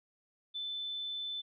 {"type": "tone", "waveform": "sine", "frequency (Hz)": 3520, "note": "A7", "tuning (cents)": 0, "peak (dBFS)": -36, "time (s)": [0.54, 1.42], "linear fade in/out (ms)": 20, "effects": []}